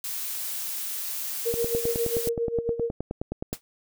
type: noise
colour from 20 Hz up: blue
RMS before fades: -32 dBFS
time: 0.04-2.29 s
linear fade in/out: 2 ms
type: tone with tremolo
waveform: sine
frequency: 466.2 Hz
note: A#4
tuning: in tune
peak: -22 dBFS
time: 1.45-2.91 s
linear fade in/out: 20 ms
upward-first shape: sine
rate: 7.4 Hz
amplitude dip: 75%
type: click train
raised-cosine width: 2 ms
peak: -16 dBFS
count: 20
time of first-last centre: 1.54-3.53 s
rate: 9.55 Hz
type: noise with exponential decay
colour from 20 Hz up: white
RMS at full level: -32 dBFS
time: 3.53-3.61 s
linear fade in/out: 0 ms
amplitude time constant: 17 ms
effects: none